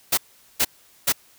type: noise bursts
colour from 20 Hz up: white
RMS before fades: -19 dBFS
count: 3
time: 0.12-1.125 s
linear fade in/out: 10 ms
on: 55 ms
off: 420 ms
effects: white hiss -55 dBFS RMS until 1.38 s